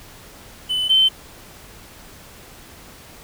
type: tone pair in turn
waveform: triangle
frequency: 3013 / 3082 Hz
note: F#7 / G7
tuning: +31 / -30 cents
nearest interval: unison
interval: 39 cents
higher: second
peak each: -17 / -8 dBFS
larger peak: second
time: 0.69-0.89 / 0.89-1.09 s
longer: neither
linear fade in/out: 20 ms
effects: tanh soft clip ceiling -9 dBFS + pink hiss -43 dBFS RMS until 3.23 s